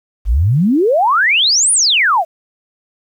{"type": "exponential two-way sweep", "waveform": "sine", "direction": "up then down", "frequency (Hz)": [46.25, 9956, 610], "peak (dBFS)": -9, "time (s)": [0.25, 2.25], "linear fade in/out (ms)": 50, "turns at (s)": 1.72, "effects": ["8-bit"]}